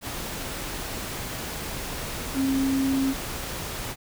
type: tone in noise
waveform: sine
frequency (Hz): 269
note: C4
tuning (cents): +48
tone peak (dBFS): -21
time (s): 2.34-3.15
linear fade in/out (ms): 50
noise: pink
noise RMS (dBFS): -33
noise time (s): 0.01-3.96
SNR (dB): +9
effects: none